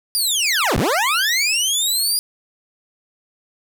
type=linear two-way sweep; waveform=20% pulse; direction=down then up; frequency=4900 to 30.99 to 4900 Hz; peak=-11 dBFS; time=0.15-2.19 s; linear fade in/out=0 ms; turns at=0.77 s; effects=7-bit